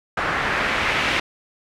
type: noise with low-pass filter sweep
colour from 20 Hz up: white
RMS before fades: -22 dBFS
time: 0.17-1.2 s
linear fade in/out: 5 ms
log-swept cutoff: 1500 to 2500 Hz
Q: 1.6
effects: none